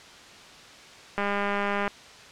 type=click train; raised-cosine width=0.5 ms; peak=-13 dBFS; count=142; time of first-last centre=1.18-1.878 s; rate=202 Hz; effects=white hiss -47 dBFS RMS until 2.31 s + low-pass 5000 Hz 12 dB/octave